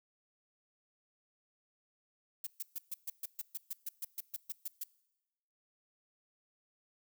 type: noise bursts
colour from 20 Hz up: violet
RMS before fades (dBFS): -39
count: 16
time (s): 2.44-4.838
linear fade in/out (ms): 5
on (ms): 28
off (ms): 130
effects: noise-tail reverb RT60 1.0 s tail -22 dB re dry